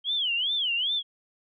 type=tone with vibrato; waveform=sine; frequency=3136 Hz; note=G7; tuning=in tune; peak=-24 dBFS; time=0.04-1.03 s; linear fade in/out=50 ms; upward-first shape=sine; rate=2.5 Hz; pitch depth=230 cents each way; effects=none